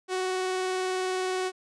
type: tone with vibrato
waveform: sawtooth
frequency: 371.7 Hz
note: F#4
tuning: 8 cents sharp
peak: -23 dBFS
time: 0.08-1.52 s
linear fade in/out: 50 ms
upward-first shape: square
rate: 20 Hz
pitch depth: 14 cents each way
effects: resampled to 22050 Hz